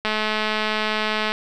click train, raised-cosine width 0.3 ms, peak -7 dBFS, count 274, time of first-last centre 0.05-1.32 s, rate 215 Hz, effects none

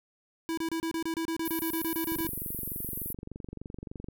square tone bursts, 327.5 Hz, E4, 11 cents flat, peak -30 dBFS, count 16, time 0.49-2.269 s, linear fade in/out 0 ms, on 84 ms, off 29 ms
white band-pass noise, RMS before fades -37 dBFS, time 1.45-3.13 s, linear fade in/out 5 ms, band 11000 to 16000 Hz, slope 48 dB/octave
click train, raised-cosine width 3 ms, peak -27 dBFS, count 47, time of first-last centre 2.12-4.086 s, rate 23.4 Hz
effects none

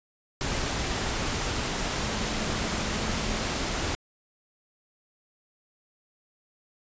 sine tone in noise, 216.7 Hz, A3, 26 cents flat, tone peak -37 dBFS, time 2.03-3.43 s, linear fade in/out 0 ms, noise pink, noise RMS -29 dBFS, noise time 0.41-3.95 s, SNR -11 dB, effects resampled to 16000 Hz

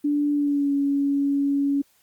sine tone with pitch glide, 291.5 to 280.9 Hz, D4 to C#4, -13 to +23 cents, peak -19 dBFS, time 0.04-1.82 s, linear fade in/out 10 ms, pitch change -64 cents, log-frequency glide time 0.32-0.73 s, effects white hiss -62 dBFS RMS until 2.02 s + Opus 32 kbps

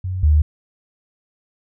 sine tone pair in turn, 92.5 / 75.77 Hz, F#2 / D#2, 0 / -45 cents, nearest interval minor third, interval 345 cents, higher first, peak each -21 / -10 dBFS, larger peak second, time 0.04-0.23 / 0.23-0.42 s, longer neither, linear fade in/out 5 ms, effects none

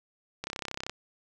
click train, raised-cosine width 0.2 ms, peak -17 dBFS, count 16, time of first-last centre 0.44-0.896 s, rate 32.9 Hz, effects none

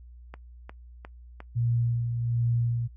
click train, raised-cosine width 0.5 ms, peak -26 dBFS, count 4, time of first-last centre 0.34-1.404 s, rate 2.82 Hz
sine tone with tremolo, 118.3 Hz, A#2, 26 cents sharp, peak -22 dBFS, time 1.55-2.88 s, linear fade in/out 20 ms, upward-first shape sine, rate 1.3 Hz, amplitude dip 45%
effects noise-tail reverb RT60 0.1 s tail -20 dB re dry + added 60 Hz sine -45 dBFS peak until 2.96 s

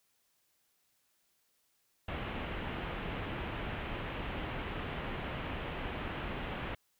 pink low-pass noise, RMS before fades -39 dBFS, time 2.08-6.75 s, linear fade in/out 5 ms, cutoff 3200 Hz, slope 48 dB/octave, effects white hiss -75 dBFS RMS until 6.99 s

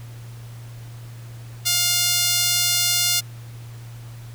sawtooth tone with high-pass filter, 706 Hz, F5, 19 cents sharp, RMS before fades -20 dBFS, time 1.65-3.21 s, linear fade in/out 20 ms, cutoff 4000 Hz, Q 0.94, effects added 117 Hz sine -35 dBFS peak until 4.34 s + pink hiss -48 dBFS RMS until 4.34 s

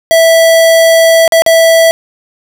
square tone with dropouts, 657 Hz, E5, 6 cents flat, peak -4 dBFS, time 0.11-1.91 s, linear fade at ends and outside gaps 0 ms, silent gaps 1.278-1.322 / 1.421-1.463 s, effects 7-bit

